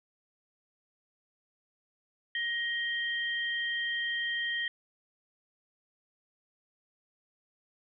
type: tone pair together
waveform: sine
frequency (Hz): 1881 / 3163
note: A#6 / G7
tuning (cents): +15 / +15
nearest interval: major sixth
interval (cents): 900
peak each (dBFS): -31 / -35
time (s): 2.35-4.68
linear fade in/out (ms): 2
effects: none